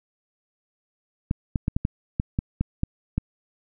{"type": "clicks", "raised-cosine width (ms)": 5, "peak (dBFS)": -10, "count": 10, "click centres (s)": [1.311, 1.558, 1.681, 1.765, 1.851, 2.199, 2.389, 2.61, 2.834, 3.18], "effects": []}